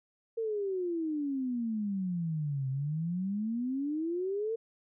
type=exponential two-way sweep; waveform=sine; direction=down then up; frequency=460.9 to 130.6 to 460.9 Hz; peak=-30 dBFS; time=0.37-4.56 s; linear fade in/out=10 ms; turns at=2.69 s; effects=none